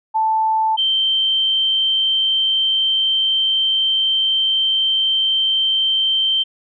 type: tone pair in turn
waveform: sine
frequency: 880 / 3124 Hz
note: A5 / G7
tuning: 0 / -7 cents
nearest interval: octave + minor seventh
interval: 2193 cents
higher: second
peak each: -14 dBFS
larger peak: neither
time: 0.14-0.77 / 0.77-6.44 s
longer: second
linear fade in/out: 20 ms
effects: none